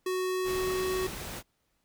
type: tone with pitch glide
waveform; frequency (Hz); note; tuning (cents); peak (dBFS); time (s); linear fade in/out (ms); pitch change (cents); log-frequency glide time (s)
square; 370 to 372.8; F#4 to F#4; 0 to +13; -29; 0.06-1.07; 5; +13; 0.26-0.95
type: noise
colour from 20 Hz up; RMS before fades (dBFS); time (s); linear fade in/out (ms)
pink; -39; 0.44-1.43; 50
effects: pink hiss -75 dBFS RMS until 1.84 s